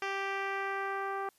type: tone with low-pass filter sweep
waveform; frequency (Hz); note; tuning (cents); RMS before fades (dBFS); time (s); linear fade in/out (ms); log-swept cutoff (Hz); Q
10% pulse; 392; G4; 0; -35; 0.02-1.29; 2; 3700 to 1100; 1.2
effects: white hiss -68 dBFS RMS until 1.38 s + resampled to 32000 Hz